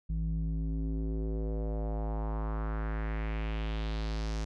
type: tone with low-pass filter sweep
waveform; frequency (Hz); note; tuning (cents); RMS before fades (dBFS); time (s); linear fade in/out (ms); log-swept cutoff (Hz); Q
square; 54; A1; -32; -33; 0.09-4.45; 10; 140 to 6200; 2.3
effects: none